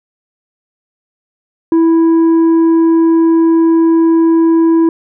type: tone with tanh clipping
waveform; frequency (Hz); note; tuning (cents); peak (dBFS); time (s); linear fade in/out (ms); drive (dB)
triangle; 328.9; E4; -4; -7; 1.72-4.89; 2; 9
effects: none